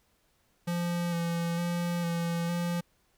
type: tone with vibrato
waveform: square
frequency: 171.3 Hz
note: F3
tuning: 33 cents flat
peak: -29 dBFS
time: 0.67-2.81 s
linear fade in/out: 10 ms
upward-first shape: square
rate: 1.1 Hz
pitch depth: 18 cents each way
effects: pink hiss -70 dBFS RMS until 3.17 s